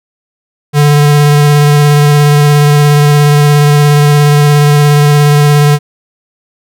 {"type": "tone with vibrato", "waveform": "square", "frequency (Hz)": 146.6, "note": "D3", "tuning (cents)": -3, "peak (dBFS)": -4, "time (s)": [0.73, 5.79], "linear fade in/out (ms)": 50, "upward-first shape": "square", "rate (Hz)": 17, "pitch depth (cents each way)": 11, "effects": []}